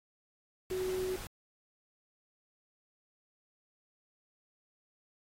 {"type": "tone in noise", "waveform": "sine", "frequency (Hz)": 372.1, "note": "F#4", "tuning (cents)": 10, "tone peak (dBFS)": -32, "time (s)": [0.71, 1.16], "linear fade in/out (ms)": 2, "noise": "pink", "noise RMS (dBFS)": -45, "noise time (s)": [0.7, 1.27], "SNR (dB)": 10, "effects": ["AAC 48 kbps"]}